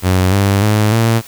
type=tone with pitch steps; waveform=sawtooth; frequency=92.6 / 99.25 / 106.37 / 114 Hz; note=F#2 / G2 / G#2 / A#2; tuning=+2 / +22 / +42 / -38 cents; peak=-6 dBFS; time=0.02-1.22 s; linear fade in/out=50 ms; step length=300 ms; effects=white hiss -37 dBFS RMS until 1.27 s